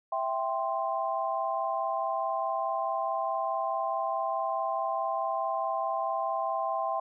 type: chord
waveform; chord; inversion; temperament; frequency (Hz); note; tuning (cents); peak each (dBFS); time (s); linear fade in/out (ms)
sine; C major; first; equal; 659.3 / 784 / 1046.5; E5 / G5 / C6; 0 / 0 / 0; -32; 0.12-7; 5
effects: none